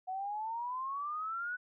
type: exponential sweep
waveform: sine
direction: up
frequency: 736 to 1495 Hz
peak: -35 dBFS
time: 0.07-1.57 s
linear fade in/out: 20 ms
effects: none